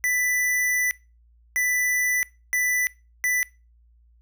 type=tone bursts at uneven times; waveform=square; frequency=1986 Hz; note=B6; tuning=9 cents sharp; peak=-21 dBFS; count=4; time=0.04-0.91 / 1.56-2.23 / 2.53-2.87 / 3.24-3.43 s; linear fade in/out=0 ms; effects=noise-tail reverb RT60 0.3 s tail -23 dB re dry + added 58 Hz sine -54 dBFS peak until 4.21 s